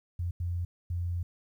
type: tone bursts at uneven times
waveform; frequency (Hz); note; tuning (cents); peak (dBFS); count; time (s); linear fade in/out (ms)
sine; 87.31; F2; 0; -29; 3; 0.19-0.31 / 0.4-0.65 / 0.9-1.23; 5
effects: 11-bit